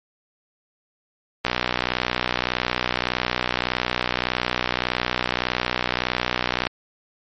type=click train; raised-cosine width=0.3 ms; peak=-4 dBFS; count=323; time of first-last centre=1.45-6.669 s; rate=61.7 Hz; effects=MP3 32 kbps